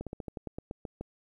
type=slowing click train; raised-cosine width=2 ms; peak=-24 dBFS; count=11; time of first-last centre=0.01-1.01 s; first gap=57 ms; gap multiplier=1.12; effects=11-bit